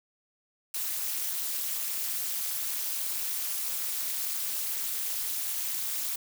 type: noise with amplitude modulation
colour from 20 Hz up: blue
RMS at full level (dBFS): -28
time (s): 0.74-6.16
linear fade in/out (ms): 5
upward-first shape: sine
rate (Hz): 240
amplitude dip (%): 95
effects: none